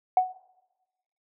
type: tone with exponential decay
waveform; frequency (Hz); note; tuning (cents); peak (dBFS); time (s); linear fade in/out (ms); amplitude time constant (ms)
sine; 740; F#5; 0; -13; 0.17-0.36; 2; 40
effects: noise-tail reverb RT60 1.0 s tail -19 dB re dry + tanh soft clip ceiling -9 dBFS